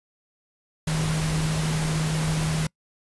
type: tone in noise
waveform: sine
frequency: 157.1 Hz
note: D#3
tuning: 17 cents sharp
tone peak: -23 dBFS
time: 0.87-2.67 s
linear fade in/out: 5 ms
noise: pink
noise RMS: -30 dBFS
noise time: 0.87-2.67 s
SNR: +4 dB
effects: noise-tail reverb RT60 0.1 s tail -26 dB re dry + resampled to 24000 Hz